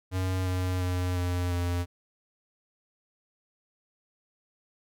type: tone with pitch steps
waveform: square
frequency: 93 / 91.67 / 90.35 / 89.06 / 87.78 Hz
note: F#2 / F#2 / F#2 / F2 / F2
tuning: +9 / -16 / -41 / +34 / +9 cents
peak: -27 dBFS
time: 0.11-1.86 s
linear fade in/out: 50 ms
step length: 350 ms
effects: none

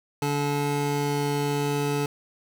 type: tone pair together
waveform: 25% pulse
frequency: 144.13 / 432.3 Hz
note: D3 / A4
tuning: -32 / -31 cents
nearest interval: octave + perfect fifth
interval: 1901 cents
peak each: -22 / -25 dBFS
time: 0.22-2.06 s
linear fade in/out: 2 ms
effects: none

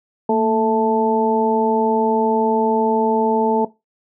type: harmonic tone with a mistuned harmonic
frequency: 220 Hz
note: A3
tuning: in tune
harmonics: 1 / 2 / 3 / 4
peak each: -19 / -17 / -23 / -19 dBFS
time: 0.29-3.65 s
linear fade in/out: 5 ms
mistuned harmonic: 1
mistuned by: +56 cents
effects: noise-tail reverb RT60 0.2 s tail -17 dB re dry

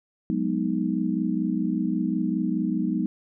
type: chord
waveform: sine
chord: G# minor seventh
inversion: third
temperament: equal with one note detuned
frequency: 182.56 / 207.7 / 246.9 / 311.1 Hz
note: F#3 / G#3 / B3 / D#4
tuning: -23 / 0 / 0 / 0 cents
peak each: -28 dBFS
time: 0.3-3.06 s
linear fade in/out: 0 ms
effects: none

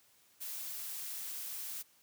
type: noise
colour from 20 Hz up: blue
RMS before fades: -42 dBFS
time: 0.4-1.83 s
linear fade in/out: 20 ms
effects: white hiss -67 dBFS RMS until 2.02 s + high-pass 60 Hz 12 dB/octave

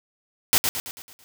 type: noise with echo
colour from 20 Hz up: white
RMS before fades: -17 dBFS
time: 0.53-0.58 s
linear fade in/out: 0 ms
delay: 110 ms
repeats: 6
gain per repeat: -6 dB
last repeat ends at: 1.24 s
effects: none

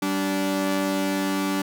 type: tone pair together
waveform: sawtooth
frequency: 193.7 / 290.2 Hz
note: G3 / D4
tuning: -20 / -21 cents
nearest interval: perfect fifth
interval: 699 cents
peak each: -23 / -20 dBFS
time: 0.02-1.62 s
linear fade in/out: 5 ms
effects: none

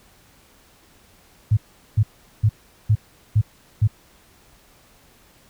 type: tone bursts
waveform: sine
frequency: 107 Hz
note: A2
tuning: 48 cents flat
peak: -12 dBFS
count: 6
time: 1.51-3.876 s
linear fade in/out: 10 ms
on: 61 ms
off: 400 ms
effects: pink hiss -54 dBFS RMS until 5.49 s

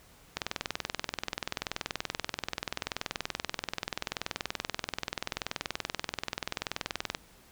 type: click train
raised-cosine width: 0.2 ms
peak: -13 dBFS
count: 142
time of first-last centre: 0.37-7.149 s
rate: 20.8 Hz
effects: pink hiss -58 dBFS RMS until 7.51 s

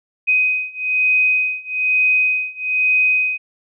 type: beating tone pair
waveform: sine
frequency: 2509 / 2510.1 Hz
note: D#7 / D#7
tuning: +14 / +15 cents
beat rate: 1.1 Hz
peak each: -18 / -17 dBFS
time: 0.27-3.38 s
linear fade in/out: 20 ms
effects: none

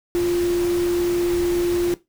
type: tone in noise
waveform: sine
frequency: 349.2 Hz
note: F4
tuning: in tune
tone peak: -17 dBFS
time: 0.15-1.94 s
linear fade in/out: 0 ms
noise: pink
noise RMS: -32 dBFS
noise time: 0.15-1.94 s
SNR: +12 dB
effects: noise-tail reverb RT60 0.2 s tail -17 dB re dry

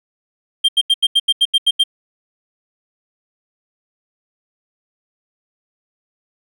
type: tone bursts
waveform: triangle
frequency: 3181 Hz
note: G7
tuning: 25 cents sharp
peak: -8 dBFS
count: 10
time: 0.64-1.838 s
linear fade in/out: 10 ms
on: 46 ms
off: 82 ms
effects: none

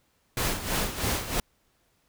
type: noise with tremolo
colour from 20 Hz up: pink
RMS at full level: -26 dBFS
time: 0.37-1.4 s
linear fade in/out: 2 ms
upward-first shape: sine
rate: 3.1 Hz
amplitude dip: 70%
effects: pink hiss -69 dBFS RMS until 2.08 s

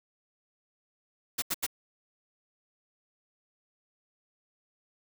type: noise bursts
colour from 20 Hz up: white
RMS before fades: -30 dBFS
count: 3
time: 1.38-1.666 s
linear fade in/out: 10 ms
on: 42 ms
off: 80 ms
effects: none

